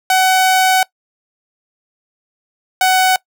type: tone pair in turn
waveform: sawtooth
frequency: 751 / 747.8 Hz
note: F#5 / F#5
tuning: +26 / +18 cents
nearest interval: unison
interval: 8 cents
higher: first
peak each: -6 dBFS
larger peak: neither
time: 0.1-0.83 / 2.81-3.16 s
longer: first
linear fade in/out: 2 ms
effects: noise-tail reverb RT60 0.1 s tail -22 dB re dry